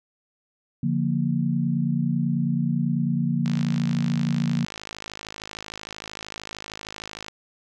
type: chord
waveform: sine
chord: Bb major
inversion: first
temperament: equal with one note detuned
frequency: 144.73 / 174.61 / 233.1 Hz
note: D3 / F3 / Bb3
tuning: -25 / 0 / 0 cents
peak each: -25 dBFS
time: 0.83-4.65 s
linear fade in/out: 5 ms
type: click train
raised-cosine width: 0.2 ms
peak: -17 dBFS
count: 204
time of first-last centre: 3.46-7.283 s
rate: 53.1 Hz
effects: none